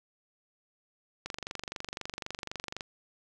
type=click train; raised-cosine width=0.2 ms; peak=-19 dBFS; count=38; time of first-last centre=1.26-2.808 s; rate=23.9 Hz; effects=none